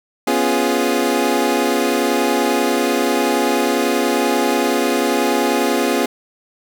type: chord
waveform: 25% pulse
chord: C# dominant seventh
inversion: third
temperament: equal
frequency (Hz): 246.9 / 277.2 / 349.2 / 415.3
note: B3 / C#4 / E#4 / G#4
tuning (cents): 0 / 0 / 0 / 0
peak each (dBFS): -17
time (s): 0.27-6.06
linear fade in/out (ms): 5
effects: none